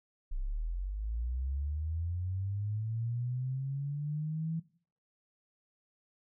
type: linear sweep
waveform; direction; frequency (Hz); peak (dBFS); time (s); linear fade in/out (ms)
sine; up; 30 to 164.81; -32; 0.31-4.6; 10
effects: noise-tail reverb RT60 0.5 s tail -18 dB re dry